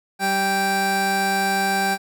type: tone pair together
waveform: 25% pulse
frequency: 193.97 / 784 Hz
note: G3 / G5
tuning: -18 / 0 cents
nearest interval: 2 octaves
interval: 2418 cents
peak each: -22 / -16 dBFS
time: 0.19-1.98 s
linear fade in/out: 50 ms
effects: none